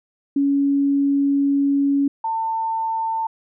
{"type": "tone pair in turn", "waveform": "sine", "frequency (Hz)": [280, 897.2], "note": ["C#4", "A5"], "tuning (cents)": [18, 34], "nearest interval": "octave + minor sixth", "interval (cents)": 2016, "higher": "second", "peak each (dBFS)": [-15, -20], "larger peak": "first", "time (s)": [[0.36, 2.08], [2.24, 3.27]], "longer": "first", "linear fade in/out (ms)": 5, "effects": []}